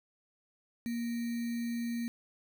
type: tone with sample-and-hold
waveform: sine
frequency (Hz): 235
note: A#3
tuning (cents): +14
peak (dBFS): -32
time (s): 0.86-2.08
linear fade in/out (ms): 0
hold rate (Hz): 2100
effects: none